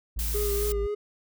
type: tone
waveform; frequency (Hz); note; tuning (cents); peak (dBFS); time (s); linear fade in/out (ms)
triangle; 54.8; A1; -6; -26; 0.16-0.87; 10
type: noise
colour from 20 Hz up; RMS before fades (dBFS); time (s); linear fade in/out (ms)
blue; -33; 0.19-0.72; 0
type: tone with vibrato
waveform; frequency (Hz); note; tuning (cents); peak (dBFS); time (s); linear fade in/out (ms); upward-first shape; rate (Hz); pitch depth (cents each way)
triangle; 409.7; G#4; -24; -25; 0.34-0.95; 10; sine; 3.8; 30
effects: none